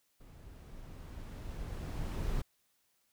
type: noise with level ramp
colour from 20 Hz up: brown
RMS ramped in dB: -54 to -34 dBFS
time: 0.2-2.42 s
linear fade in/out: 10 ms
effects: white hiss -75 dBFS RMS until 3.12 s